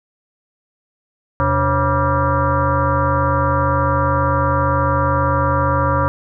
sine tone with frequency modulation, 547 Hz, C#5, 23 cents flat, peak -13 dBFS, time 1.4-6.08 s, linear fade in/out 0 ms, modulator 209 Hz, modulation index 3.8, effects none

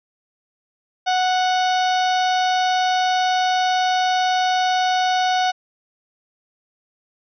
harmonic tone, 738 Hz, F#5, 5 cents flat, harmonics 1 / 2 / 3 / 4 / 5 / 6 / 7 / 8, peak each -17 / -26 / -32 / -30 / -30 / -34 / -37 / -36 dBFS, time 1.06-5.52 s, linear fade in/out 20 ms, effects none

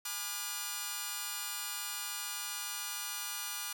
5% pulse chord, G# diminished seventh, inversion none, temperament just, 830.6 / 996.7 / 1196.1 / 1435.3 Hz, G#5 / B5 / D6 / F6, 0 / +16 / +31 / +47 cents, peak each -34 / -34 / -30 / -29 dBFS, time 0.05-3.73 s, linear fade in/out 5 ms, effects none

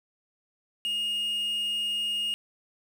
triangle tone with quantisation, 2852 Hz, F7, 36 cents sharp, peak -25 dBFS, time 0.85-2.34 s, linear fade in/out 0 ms, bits 8, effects none

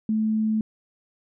sine tone, 217.8 Hz, A3, 17 cents flat, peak -20 dBFS, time 0.09-0.61 s, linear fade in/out 2 ms, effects none

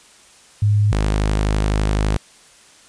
sine / sawtooth tone pair in turn, 103.83 / 51.91 Hz, G#2 / G#1, 0 / 0 cents, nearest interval octave, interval 1200 cents, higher first, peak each -12 dBFS, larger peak neither, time 0.62-0.92 / 0.92-2.17 s, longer second, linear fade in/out 5 ms, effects white hiss -48 dBFS RMS until 2.88 s + resampled to 22050 Hz

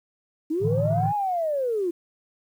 sine linear two-way sweep, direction up then down, 296.6 to 845 to 331.1 Hz, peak -22 dBFS, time 0.5-1.91 s, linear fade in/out 10 ms, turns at 1.14 s
sine chord, A suspended fourth, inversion none, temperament equal with one note detuned, 110 / 149.23 / 164.81 Hz, A2 / D3 / E3, 0 / +28 / 0 cents, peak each -24 / -26 / -27 dBFS, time 0.6-1.13 s, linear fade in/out 50 ms
effects tanh soft clip ceiling -13 dBFS + 9-bit

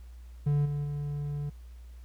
triangle tone with level steps, 145.4 Hz, D3, 17 cents flat, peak -21 / -27 / -29 dBFS, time 0.46-1.5 s, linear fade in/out 10 ms, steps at 0.65 / 0.84 s, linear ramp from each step 10 ms, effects added 60 Hz sine -44 dBFS peak until 2.04 s + pink hiss -65 dBFS RMS until 2.04 s

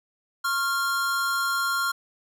square tone pair together, 1085.7 / 1390 Hz, C#6 / F6, -36 / -9 cents, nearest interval major third, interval 427 cents, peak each -30 / -25 dBFS, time 0.44-1.92 s, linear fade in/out 10 ms, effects none

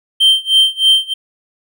triangle tone with tremolo, 3134 Hz, G7, 1 cent flat, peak -4 dBFS, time 0.2-1.14 s, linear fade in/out 10 ms, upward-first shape sine, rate 3.2 Hz, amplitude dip 95%, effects none

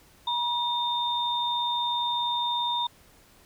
sine tone pair together, 961 / 3636 Hz, B5 / A#7, -48 / -44 cents, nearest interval octave + major seventh, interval 2304 cents, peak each -27 / -28 dBFS, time 0.27-2.87 s, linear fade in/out 5 ms, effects pink hiss -57 dBFS RMS until 3.45 s

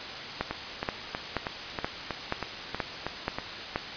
two click trains, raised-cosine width 0.5 ms, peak -12 / -15 dBFS, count 8 / 10, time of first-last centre 0.41-3.759 / 0.51-3.385 s, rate 2.09 / 3.13 Hz, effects white hiss -37 dBFS RMS until 3.96 s + resampled to 11025 Hz

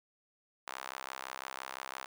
sawtooth tone with high-pass filter, 65.9 Hz, C2, 13 cents sharp, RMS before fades -44 dBFS, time 0.67-2.06 s, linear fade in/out 5 ms, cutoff 1000 Hz, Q 1.5, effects none

